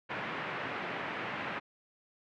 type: band-pass noise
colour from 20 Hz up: white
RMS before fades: -38 dBFS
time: 0.09-1.6 s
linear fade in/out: 20 ms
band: 110 to 2300 Hz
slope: 24 dB/octave
effects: none